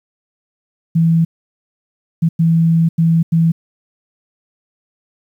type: tone bursts at uneven times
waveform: sine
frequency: 164.81 Hz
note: E3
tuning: in tune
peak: -9 dBFS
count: 5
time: 0.95-1.25 / 2.22-2.29 / 2.39-2.89 / 2.98-3.23 / 3.32-3.52 s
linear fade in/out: 10 ms
effects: 8-bit